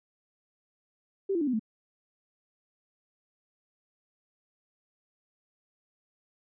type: tone with pitch steps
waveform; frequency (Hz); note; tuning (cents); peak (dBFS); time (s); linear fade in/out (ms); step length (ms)
sine; 390.7 / 338.2 / 292.7 / 253.3 / 219.3; G4 / E4 / D4 / B3 / A3; -6 / +44 / -6 / +44 / -6; -25; 1.29-1.595; 10; 61
effects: none